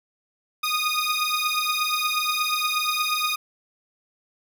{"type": "beating tone pair", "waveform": "15% pulse", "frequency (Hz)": [1231, 1239.4], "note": ["D#6", "D#6"], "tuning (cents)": [-19, -7], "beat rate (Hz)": 8.4, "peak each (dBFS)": -19, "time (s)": [0.63, 3.36], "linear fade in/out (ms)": 10, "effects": []}